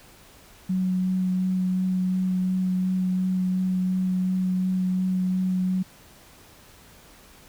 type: tone with vibrato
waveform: sine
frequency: 185 Hz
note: F#3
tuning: in tune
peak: -21 dBFS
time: 0.69-5.83 s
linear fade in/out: 10 ms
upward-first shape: sine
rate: 2.8 Hz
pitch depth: 10 cents each way
effects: pink hiss -51 dBFS RMS until 7.48 s